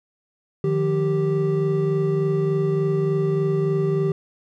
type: tone cluster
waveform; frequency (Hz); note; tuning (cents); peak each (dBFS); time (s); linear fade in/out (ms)
triangle; 153.1 / 176.5 / 391.4; D#3 / F3 / G4; -28 / +19 / -3; -20 / -28 / -19; 0.64-4.12; 2
effects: none